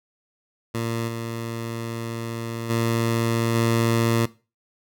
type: tone with level steps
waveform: 15% pulse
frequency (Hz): 115.3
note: A#2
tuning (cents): -19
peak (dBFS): -18 / -22 / -14 / -12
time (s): 0.74-4.26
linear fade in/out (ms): 10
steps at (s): 1.07 / 2.69 / 3.54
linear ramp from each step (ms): 20
effects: noise-tail reverb RT60 0.3 s tail -18 dB re dry